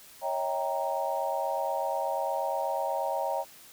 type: chord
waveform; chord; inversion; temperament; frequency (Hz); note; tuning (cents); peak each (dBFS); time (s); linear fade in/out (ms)
sine; C# diminished seventh; none; equal with one note detuned; 554.4 / 642.7 / 784 / 932.3; C#5 / E5 / G5 / Bb5; 0 / -44 / 0 / 0; -33; 0.21-3.45; 50
effects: white hiss -52 dBFS RMS until 3.72 s